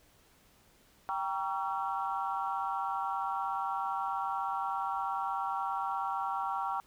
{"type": "chord", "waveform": "sine", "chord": "G diminished seventh", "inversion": "none", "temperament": "just", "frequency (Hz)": [784, 940.8, 1128.9, 1354.7], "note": ["G5", "Bb5", "Db6", "Fb6"], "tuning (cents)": [0, 16, 31, 47], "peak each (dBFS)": [-35, -36, -37, -38], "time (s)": [1.09, 6.8], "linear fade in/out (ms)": 0, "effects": ["tanh soft clip ceiling -21 dBFS", "pink hiss -64 dBFS RMS until 6.86 s"]}